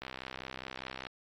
click train, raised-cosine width 0.3 ms, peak -24 dBFS, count 69, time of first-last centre 0.02-1.068 s, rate 64.9 Hz, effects AAC 32 kbps

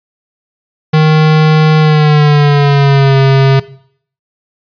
square tone with pitch glide, 155.56 to 135.42 Hz, D#3 to C#3, 0 to -40 cents, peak -5 dBFS, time 0.93-3.6 s, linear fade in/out 10 ms, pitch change -240 cents, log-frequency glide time 1.79-3.17 s, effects noise-tail reverb RT60 0.6 s tail -18 dB re dry + resampled to 11025 Hz

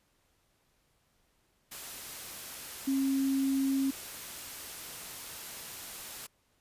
sine tone in noise, 270.5 Hz, C#4, 42 cents flat, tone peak -26 dBFS, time 2.87-3.91 s, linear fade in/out 10 ms, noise white, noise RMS -43 dBFS, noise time 1.71-6.27 s, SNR +14 dB, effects pink hiss -72 dBFS RMS until 6.6 s + resampled to 32000 Hz

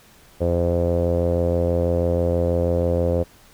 sawtooth tone with low-pass filter, 86.2 Hz, F2, 22 cents flat, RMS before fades -20 dBFS, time 0.4-3.24 s, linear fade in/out 20 ms, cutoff 530 Hz, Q 6.4, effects pink hiss -51 dBFS RMS until 3.53 s

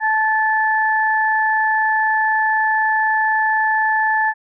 sine tone pair together, 872 / 1744 Hz, A5 / A6, -16 / -16 cents, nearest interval octave, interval 1200 cents, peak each -17 dBFS, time 0-4.34 s, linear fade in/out 50 ms, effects none

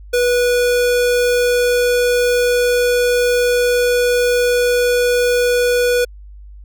square tone, 488.6 Hz, B4, 19 cents flat, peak -13 dBFS, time 0.13-6.05 s, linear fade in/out 10 ms, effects added 50 Hz sine -34 dBFS peak until 6.64 s

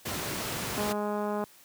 pink noise, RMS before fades -33 dBFS, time 0.05-0.93 s, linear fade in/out 10 ms
click train, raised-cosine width 1 ms, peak -19 dBFS, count 138, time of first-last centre 0.78-1.439 s, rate 208 Hz
effects white hiss -56 dBFS RMS until 1.64 s + high-pass 100 Hz 12 dB/octave

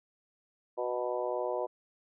harmonic tone with a mistuned harmonic, 123.3 Hz, B2, 2 cents flat, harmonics 3 / 4 / 5 / 6 / 7 / 8, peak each -37 / -35 / -35 / -41 / -42 / -41 dBFS, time 0.77-1.67 s, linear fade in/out 20 ms, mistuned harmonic 7, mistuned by +29 cents, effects none

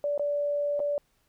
sine tone with dropouts, 580 Hz, D5, 22 cents flat, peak -25 dBFS, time 0.04-0.98 s, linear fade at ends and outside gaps 1 ms, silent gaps 0.178-0.195 / 0.794-0.801 s, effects pink hiss -70 dBFS RMS until 1.28 s

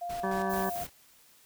sine tone with pitch glide, 698.5 to 703 Hz, F5 to F5, 0 to +11 cents, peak -33 dBFS, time 0.01-0.84 s, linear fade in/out 10 ms, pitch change +11 cents, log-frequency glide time 0.19-0.64 s
pink noise with tremolo, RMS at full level -44 dBFS, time 0.09-0.9 s, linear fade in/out 10 ms, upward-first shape square, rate 4.5 Hz, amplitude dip 65%
harmonic tone, 192.2 Hz, G3, 34 cents flat, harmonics 1 / 2 / 3 / 4 / 5 / 6 / 8 / 9, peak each -34 / -34 / -40 / -40 / -37 / -39 / -44 / -41 dBFS, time 0.23-0.7 s, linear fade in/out 10 ms
violet noise, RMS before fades -41 dBFS, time 0.49-0.87 s, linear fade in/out 20 ms
effects white hiss -60 dBFS RMS until 1.45 s

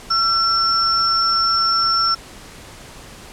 sine tone pair together, 1352 / 5414 Hz, E6 / E8, +43 / +45 cents, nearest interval 2 octaves, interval 2402 cents, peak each -17 dBFS, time 0.1-2.15 s, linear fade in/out 10 ms, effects pink hiss -39 dBFS RMS until 3.32 s + low-pass 10000 Hz 12 dB/octave

